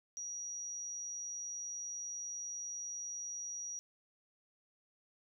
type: tone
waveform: sine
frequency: 5770 Hz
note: F#8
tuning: 44 cents flat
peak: -40 dBFS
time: 0.17-3.79 s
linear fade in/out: 0 ms
effects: none